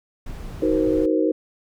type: noise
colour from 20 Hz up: brown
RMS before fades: -33 dBFS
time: 0.26-1.06 s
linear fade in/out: 5 ms
type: chord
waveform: sine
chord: C half-diminished seventh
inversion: first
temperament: just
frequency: 314 / 376.7 / 470.9 / 523.3 Hz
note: Eb4 / Gb4 / Bb4 / C5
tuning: +16 / +31 / +18 / 0 cents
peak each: -20 / -24 / -23 / -25 dBFS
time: 0.62-1.32 s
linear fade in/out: 5 ms
effects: none